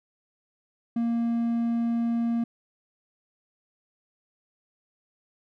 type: tone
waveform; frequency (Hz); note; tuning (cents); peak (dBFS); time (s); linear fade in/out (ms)
triangle; 233.1; A#3; 0; -21; 0.96-2.44; 5
effects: none